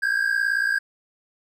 triangle tone pair together, 1580 / 1638.1 Hz, G6 / G#6, +13 / -24 cents, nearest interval minor second, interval 63 cents, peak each -21 dBFS, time 0.02-0.79 s, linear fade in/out 10 ms, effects none

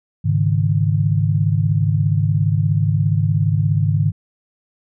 sine chord, Ab suspended fourth, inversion none, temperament equal with one note detuned, 103.53 / 138.59 / 155.56 Hz, Ab2 / Db3 / Eb3, -5 / 0 / 0 cents, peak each -17 / -20 / -18 dBFS, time 0.24-4.12 s, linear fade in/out 20 ms, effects none

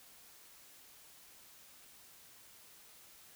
silence, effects white hiss -59 dBFS RMS until 3.35 s

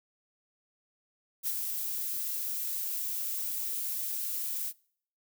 violet noise with ADSR envelope, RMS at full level -30 dBFS, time 1.43-4.73 s, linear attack 40 ms, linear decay 52 ms, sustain -4 dB, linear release 52 ms, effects noise-tail reverb RT60 0.6 s tail -25 dB re dry

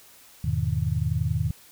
sine chord, E major seventh, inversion none, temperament just, 82.41 / 103.01 / 123.61 / 154.51 Hz, E2 / G#2 / B2 / D#3, 0 / -14 / +2 / -12 cents, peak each -28 dBFS, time 0.44-1.51 s, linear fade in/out 5 ms, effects white hiss -52 dBFS RMS until 1.71 s

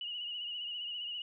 sine tone with vibrato, 2900 Hz, F#7, 35 cents flat, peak -37 dBFS, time 0.01-1.22 s, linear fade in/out 2 ms, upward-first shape sine, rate 15 Hz, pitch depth 48 cents each way, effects none

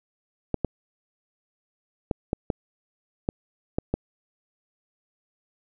clicks, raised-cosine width 2 ms, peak -10 dBFS, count 8, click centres 0.543 / 0.647 / 2.112 / 2.331 / 2.502 / 3.289 / 3.785 / 3.94 s, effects none

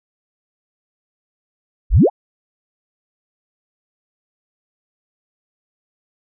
sine exponential sweep, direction up, 30.13 to 944 Hz, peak -7 dBFS, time 1.9-2.1 s, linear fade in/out 50 ms, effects none

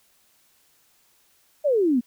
sine exponential sweep, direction down, 624 to 227.4 Hz, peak -17 dBFS, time 1.64-2.01 s, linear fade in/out 20 ms, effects white hiss -62 dBFS RMS until 2.06 s

